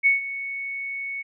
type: tone with ADSR envelope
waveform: sine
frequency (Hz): 2217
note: C#7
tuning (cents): 0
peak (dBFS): -13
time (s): 0.03-1.23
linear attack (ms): 32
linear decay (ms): 140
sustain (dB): -15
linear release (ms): 22
effects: none